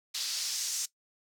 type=noise with band-pass filter sweep; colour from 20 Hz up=white; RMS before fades=-34 dBFS; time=0.14-0.86 s; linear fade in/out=10 ms; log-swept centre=4300 to 6500 Hz; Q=2; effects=noise-tail reverb RT60 0.1 s tail -18 dB re dry